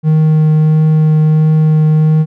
triangle tone with vibrato, 155.56 Hz, D#3, in tune, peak -4 dBFS, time 0.03-2.26 s, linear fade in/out 50 ms, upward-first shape triangle, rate 1.5 Hz, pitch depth 10 cents each way, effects none

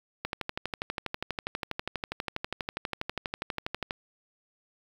click train, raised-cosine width 0.3 ms, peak -15 dBFS, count 46, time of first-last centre 0.25-3.909 s, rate 12.3 Hz, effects 7-bit

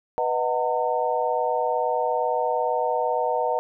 sine chord, B major seventh, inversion none, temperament equal with one note detuned, 493.9 / 622.3 / 740 / 908.9 Hz, B4 / D#5 / F#5 / A#5, 0 / 0 / 0 / -44 cents, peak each -26 / -27 / -27 / -26 dBFS, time 0.18-3.59 s, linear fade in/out 0 ms, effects none

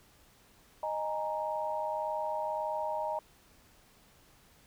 sine chord, D# suspended fourth, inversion none, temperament equal with one note detuned, 618.7 / 830.6 / 932.3 Hz, D#5 / G#5 / A#5, -10 / 0 / 0 cents, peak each -35 / -38 / -35 dBFS, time 0.83-3.19 s, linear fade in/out 2 ms, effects pink hiss -62 dBFS RMS until 4.66 s

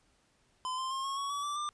square tone with pitch steps, 1022 / 1044.7 / 1067.9 / 1091.6 / 1115.8 / 1140.5 / 1165.9 / 1191.7 Hz, C6 / C6 / C6 / C#6 / C#6 / C#6 / D6 / D6, -41 / -3 / +35 / -27 / +11 / +49 / -13 / +25 cents, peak -34 dBFS, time 0.65-1.69 s, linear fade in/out 0 ms, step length 130 ms, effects pink hiss -70 dBFS RMS until 1.73 s + resampled to 22050 Hz

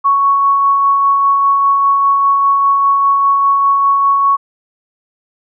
sine tone with tremolo, 1111 Hz, C#6, 4 cents sharp, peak -7 dBFS, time 0.04-4.37 s, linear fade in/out 20 ms, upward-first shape sine, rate 5 Hz, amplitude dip 25%, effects none

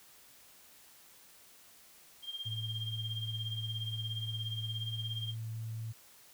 sine tone with tremolo, 3200 Hz, G7, 35 cents sharp, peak -35 dBFS, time 2.22-5.35 s, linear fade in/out 50 ms, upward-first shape triangle, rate 17 Hz, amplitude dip 85%
sine tone with pitch glide, 111 to 111.97 Hz, A2 to A2, +16 to +31 cents, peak -37 dBFS, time 2.45-5.93 s, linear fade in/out 20 ms, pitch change +15 cents, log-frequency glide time 4.7-4.83 s
effects white hiss -59 dBFS RMS until 6.33 s

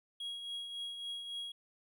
triangle tone with tremolo, 3300 Hz, G#7, 12 cents flat, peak -36 dBFS, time 0.2-1.52 s, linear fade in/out 5 ms, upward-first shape triangle, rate 3.6 Hz, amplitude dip 50%, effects none

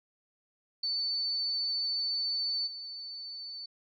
sine tone with level steps, 4507 Hz, C#8, 28 cents sharp, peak -29 / -39 dBFS, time 0.83-3.66 s, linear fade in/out 5 ms, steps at 2.66 s, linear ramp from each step 20 ms, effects none

